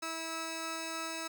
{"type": "tone pair together", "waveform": "10% pulse", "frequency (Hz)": [325.8, 1300], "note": ["E4", "E6"], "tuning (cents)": [-20, -24], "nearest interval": "2 octaves", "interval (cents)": 2396, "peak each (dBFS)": [-31, -32], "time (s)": [0.02, 1.28], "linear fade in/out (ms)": 10, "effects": []}